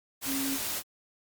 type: tone in noise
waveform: sine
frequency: 272.4 Hz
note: C#4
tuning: 30 cents flat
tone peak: -31 dBFS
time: 0.25-0.59 s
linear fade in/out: 50 ms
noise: white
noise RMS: -33 dBFS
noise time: 0.21-0.83 s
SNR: -1 dB
effects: Opus 48 kbps